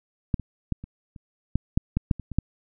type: clicks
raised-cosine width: 5 ms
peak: -9 / -22 / -12 / -25 / -30 / -9 / -7 / -10 / -7 / -23 / -22 / -8 dBFS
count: 12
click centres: 0.342 / 0.397 / 0.723 / 0.84 / 1.162 / 1.556 / 1.775 / 1.97 / 2.112 / 2.197 / 2.317 / 2.386 s
effects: none